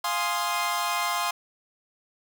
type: chord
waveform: sawtooth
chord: F minor seventh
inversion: none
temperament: equal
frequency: 698.5 / 830.6 / 1046.5 / 1244.5 Hz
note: F5 / Ab5 / C6 / Eb6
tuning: 0 / 0 / 0 / 0 cents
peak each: -28 / -29 / -24 / -29 dBFS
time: 0.04-1.31 s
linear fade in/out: 5 ms
effects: none